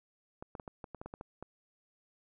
clicks, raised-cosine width 1 ms, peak -29 dBFS, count 11, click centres 0.425 / 0.552 / 0.598 / 0.678 / 0.842 / 0.947 / 1.015 / 1.06 / 1.139 / 1.211 / 1.426 s, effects none

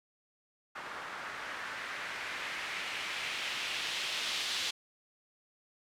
blue noise with low-pass filter sweep, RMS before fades -38 dBFS, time 0.75-4.71 s, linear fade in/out 10 ms, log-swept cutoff 1300 to 3700 Hz, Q 1.6, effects none

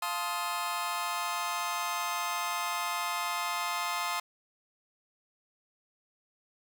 sawtooth chord, F dominant seventh, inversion none, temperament just, 698.5 / 873.1 / 1047.7 / 1257.2 Hz, F5 / A5 / C6 / Eb6, 0 / -14 / +2 / +18 cents, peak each -35 / -34 / -31 / -32 dBFS, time 0.02-4.2 s, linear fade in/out 5 ms, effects none

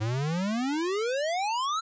square exponential sweep, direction up, 104.5 to 1363 Hz, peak -27 dBFS, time 0-1.81 s, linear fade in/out 20 ms, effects resampled to 16000 Hz

